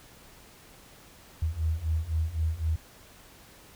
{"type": "beating tone pair", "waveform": "sine", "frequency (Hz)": [77.78, 81.68], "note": ["D#2", "E2"], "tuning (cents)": [0, -15], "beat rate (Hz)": 3.9, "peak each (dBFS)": [-30, -28], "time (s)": [1.42, 2.76], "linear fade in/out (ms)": 5, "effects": ["pink hiss -53 dBFS RMS until 3.75 s"]}